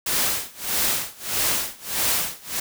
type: noise with tremolo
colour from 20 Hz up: white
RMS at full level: -21 dBFS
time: 0.06-2.6 s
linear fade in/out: 5 ms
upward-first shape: sine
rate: 1.6 Hz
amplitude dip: 95%
effects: none